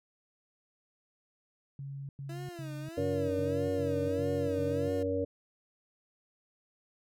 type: tone bursts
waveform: sine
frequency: 138.59 Hz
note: C#3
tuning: in tune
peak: -38 dBFS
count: 8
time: 1.79-4.883 s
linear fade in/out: 2 ms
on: 300 ms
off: 99 ms
type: tone with vibrato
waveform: 30% pulse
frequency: 329.6 Hz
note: E4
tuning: in tune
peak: -40 dBFS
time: 2.29-5.03 s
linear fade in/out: 5 ms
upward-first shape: sine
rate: 1.6 Hz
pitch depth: 150 cents each way
type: harmonic tone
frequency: 94.3 Hz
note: F#2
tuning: 33 cents sharp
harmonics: 1 / 3 / 5 / 6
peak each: -37 / -35 / -32 / -35 dBFS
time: 2.97-5.25 s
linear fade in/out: 10 ms
effects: none